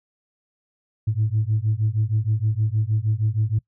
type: beating tone pair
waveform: sine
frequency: 105.3 / 111.7 Hz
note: G#2 / A2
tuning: +24 / +27 cents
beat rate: 6.4 Hz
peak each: -21 dBFS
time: 1.07-3.59 s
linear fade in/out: 10 ms
effects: noise-tail reverb RT60 0.1 s tail -23 dB re dry + tanh soft clip ceiling -13 dBFS